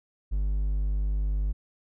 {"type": "tone", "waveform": "triangle", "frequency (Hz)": 50.1, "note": "G1", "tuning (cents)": 38, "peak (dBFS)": -22, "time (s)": [0.31, 1.53], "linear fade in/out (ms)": 20, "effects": []}